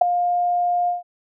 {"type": "tone with ADSR envelope", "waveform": "sine", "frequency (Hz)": 707, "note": "F5", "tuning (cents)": 21, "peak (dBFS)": -5, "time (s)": [0.01, 1.03], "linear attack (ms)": 8, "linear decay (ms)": 5, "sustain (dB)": -12, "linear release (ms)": 150, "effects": []}